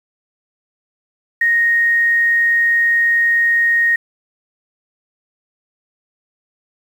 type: tone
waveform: sine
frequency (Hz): 1864.7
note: A#6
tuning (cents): 0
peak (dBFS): -11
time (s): 1.41-3.96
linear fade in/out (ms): 5
effects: 7-bit